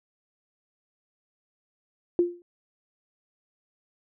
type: tone with exponential decay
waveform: sine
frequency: 349.2 Hz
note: F4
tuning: in tune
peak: -15 dBFS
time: 2.19-2.42 s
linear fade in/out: 1 ms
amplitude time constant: 50 ms
effects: none